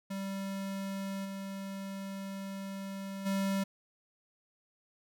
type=tone with level steps; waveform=square; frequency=195.1 Hz; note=G3; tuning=8 cents flat; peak=-36 / -39 / -30 dBFS; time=0.1-3.64 s; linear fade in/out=10 ms; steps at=1.24 / 3.25 s; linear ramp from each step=20 ms; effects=none